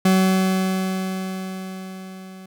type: tone with level ramp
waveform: 40% pulse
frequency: 188.4 Hz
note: F#3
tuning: 32 cents sharp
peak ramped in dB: -12 to -37 dBFS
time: 0.05-2.46 s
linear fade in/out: 5 ms
effects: none